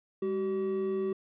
triangle tone pair together, 202.1 / 381.6 Hz, G#3 / G4, -47 / -47 cents, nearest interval major seventh, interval 1100 cents, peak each -34 / -27 dBFS, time 0.22-1.13 s, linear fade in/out 5 ms, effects resampled to 8000 Hz + 11-bit

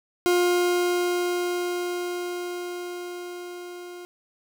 40% pulse tone with level ramp, 354.4 Hz, F4, 25 cents sharp, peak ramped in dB -17 to -37 dBFS, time 0.26-4.05 s, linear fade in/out 0 ms, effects none

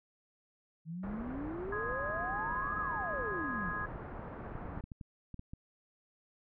sine exponential two-way sweep, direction up then down, 155.56 to 1300 to 155.56 Hz, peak -38 dBFS, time 0.85-3.73 s, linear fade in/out 50 ms, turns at 2.79 s
pink low-pass noise, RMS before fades -44 dBFS, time 1.03-4.81 s, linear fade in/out 5 ms, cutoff 1500 Hz, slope 24 dB/octave
sine chord, Ab major, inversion first, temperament just, 1038.3 / 1245.9 / 1661.2 Hz, C6 / Eb6 / Ab6, -14 / +2 / 0 cents, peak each -42 / -41 / -38 dBFS, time 1.72-3.86 s, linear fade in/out 5 ms
clicks, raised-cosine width 5 ms, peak -32 dBFS, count 12, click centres 3.814 / 3.959 / 4.193 / 4.555 / 4.655 / 4.776 / 4.84 / 4.918 / 5.012 / 5.343 / 5.394 / 5.535 s
effects none

